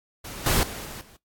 pink noise with level steps, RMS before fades -37 / -22 / -36 / -38 / -52 dBFS, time 0.24-1.17 s, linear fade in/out 10 ms, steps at 0.46 / 0.63 / 0.85 / 1.01 s, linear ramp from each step 2 ms, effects noise-tail reverb RT60 0.2 s tail -26 dB re dry + AAC 64 kbps

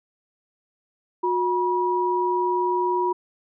sine tone pair together, 361.8 / 966 Hz, F#4 / B5, -39 / -39 cents, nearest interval octave + perfect fourth, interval 1700 cents, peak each -23 / -22 dBFS, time 1.23-3.13 s, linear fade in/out 10 ms, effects none

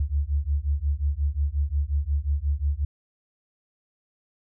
sine beating tone pair, 69.3 / 74.9 Hz, C#2 / D2, 0 / +35 cents, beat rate 5.6 Hz, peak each -25 dBFS, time 0-2.85 s, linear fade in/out 5 ms, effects none

